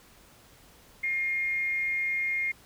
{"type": "tone with frequency modulation", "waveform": "sine", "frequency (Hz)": 2128, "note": "C7", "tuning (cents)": 29, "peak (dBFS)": -26, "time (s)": [1.03, 2.52], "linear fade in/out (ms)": 10, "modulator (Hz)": 318, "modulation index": 0.24, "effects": ["pink hiss -56 dBFS RMS until 2.65 s"]}